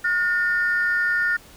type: tone pair together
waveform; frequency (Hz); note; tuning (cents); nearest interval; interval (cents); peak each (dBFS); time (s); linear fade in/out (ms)
sine; 1436.6 / 1810; F6 / A6; +48 / +48; major third; 400; -20 / -21; 0.04-1.37; 10
effects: tanh soft clip ceiling -12 dBFS + pink hiss -48 dBFS RMS until 1.56 s